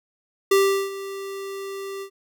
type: tone with ADSR envelope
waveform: square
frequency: 392 Hz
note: G4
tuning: in tune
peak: -14 dBFS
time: 0.51-2.1 s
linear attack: 7 ms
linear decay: 380 ms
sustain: -17 dB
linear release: 81 ms
effects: none